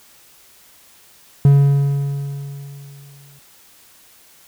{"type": "tone with exponential decay", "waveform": "triangle", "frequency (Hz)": 140.5, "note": "C#3", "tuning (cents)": 24, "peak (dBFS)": -4, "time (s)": [1.45, 3.39], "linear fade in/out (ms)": 2, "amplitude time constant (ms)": 420, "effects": ["white hiss -49 dBFS RMS until 4.47 s"]}